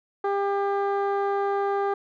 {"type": "tone with low-pass filter", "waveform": "15% pulse", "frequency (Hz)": 399.3, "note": "G4", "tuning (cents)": 32, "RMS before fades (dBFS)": -25, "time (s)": [0.24, 1.94], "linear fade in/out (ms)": 5, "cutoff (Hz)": 1000, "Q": 0.7, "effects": []}